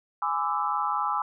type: chord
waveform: sine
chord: E dominant seventh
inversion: first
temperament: equal with one note detuned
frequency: 830.6 / 1009.1 / 1174.7 / 1318.5 Hz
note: G#5 / B5 / D6 / E6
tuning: 0 / +37 / 0 / 0 cents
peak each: -30 dBFS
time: 0.22-1.22 s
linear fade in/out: 2 ms
effects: none